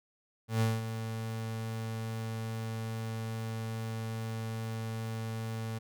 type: tone with ADSR envelope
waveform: 35% pulse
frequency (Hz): 112.2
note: A2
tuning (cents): +34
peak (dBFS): -23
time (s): 0.48-5.79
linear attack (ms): 130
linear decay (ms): 200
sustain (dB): -10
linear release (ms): 15
effects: none